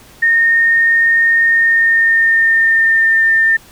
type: tone with pitch glide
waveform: sine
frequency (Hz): 1837 to 1802.3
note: A#6 to A6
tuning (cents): -26 to +41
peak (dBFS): -8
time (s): 0.22-3.57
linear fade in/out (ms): 10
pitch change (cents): -33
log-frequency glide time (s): 1.45-3.24
effects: pink hiss -42 dBFS RMS until 3.71 s